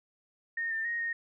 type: tone with pitch steps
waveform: sine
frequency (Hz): 1842 / 1795 / 1870 / 1853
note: A#6 / A6 / A#6 / A#6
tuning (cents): -21 / +34 / +5 / -11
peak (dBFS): -30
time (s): 0.57-1.13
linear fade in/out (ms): 5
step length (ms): 140
effects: none